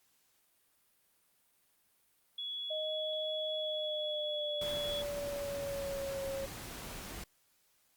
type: tone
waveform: sine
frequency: 3376 Hz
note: G#7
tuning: 28 cents sharp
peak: -37 dBFS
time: 2.38-5.02 s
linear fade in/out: 5 ms
type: tone with pitch glide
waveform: sine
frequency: 622.3 to 544.9 Hz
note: D#5 to C#5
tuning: 0 to -30 cents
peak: -36 dBFS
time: 2.7-6.46 s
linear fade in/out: 10 ms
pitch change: -230 cents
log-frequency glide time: 3.53-6.26 s
type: noise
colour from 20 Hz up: pink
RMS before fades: -45 dBFS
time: 4.61-7.24 s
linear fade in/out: 5 ms
effects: white hiss -72 dBFS RMS until 7.96 s + Opus 48 kbps